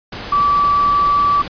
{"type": "tone in noise", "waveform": "sine", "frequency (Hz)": 1155, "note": "D6", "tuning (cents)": -29, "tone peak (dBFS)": -11, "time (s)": [0.32, 1.42], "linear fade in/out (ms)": 5, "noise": "pink", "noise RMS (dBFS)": -28, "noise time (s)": [0.12, 1.48], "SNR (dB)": 14, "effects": ["resampled to 11025 Hz"]}